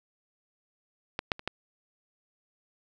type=clicks; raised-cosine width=0.3 ms; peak=-14 / -9 / -26 / -14 dBFS; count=4; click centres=1.191 / 1.318 / 1.394 / 1.476 s; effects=none